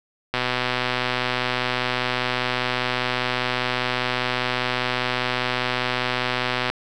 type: click train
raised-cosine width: 0.3 ms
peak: -6 dBFS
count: 796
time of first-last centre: 0.34-6.7 s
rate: 125 Hz
effects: none